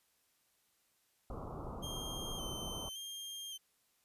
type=low-pass noise; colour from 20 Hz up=pink; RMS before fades=-44 dBFS; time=1.3-2.89 s; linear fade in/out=2 ms; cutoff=1300 Hz; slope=96 dB/octave
type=tone with vibrato; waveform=sawtooth; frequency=3147 Hz; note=G7; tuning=6 cents sharp; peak=-40 dBFS; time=1.82-3.58 s; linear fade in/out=20 ms; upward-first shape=square; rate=0.88 Hz; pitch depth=31 cents each way
effects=white hiss -75 dBFS RMS until 4.04 s + resampled to 32000 Hz